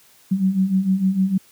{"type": "beating tone pair", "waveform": "sine", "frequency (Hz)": [185.4, 192], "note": ["F#3", "G3"], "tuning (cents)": [4, -36], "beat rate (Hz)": 6.6, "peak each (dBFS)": [-22, -17], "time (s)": [0.31, 1.38], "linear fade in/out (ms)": 10, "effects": ["white hiss -53 dBFS RMS until 1.51 s", "high-pass 60 Hz 12 dB/octave"]}